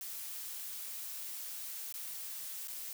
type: noise with dropouts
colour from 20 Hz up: blue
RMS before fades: -43 dBFS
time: 0.01-2.93 s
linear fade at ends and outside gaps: 1 ms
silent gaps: 1.925-1.94 / 2.674-2.681 s
effects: none